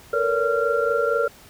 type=tone cluster; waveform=sine; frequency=452.4 / 476.6 / 568 / 1380 Hz; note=A4 / A#4 / C#5 / F6; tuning=+48 / +38 / +42 / -21 cents; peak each=-24 dBFS; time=0.13-1.28 s; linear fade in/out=5 ms; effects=pink hiss -48 dBFS RMS until 1.49 s